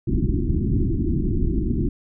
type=low-pass noise; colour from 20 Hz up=pink; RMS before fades=-21 dBFS; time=0.07-1.89 s; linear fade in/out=5 ms; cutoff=370 Hz; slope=96 dB/octave; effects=none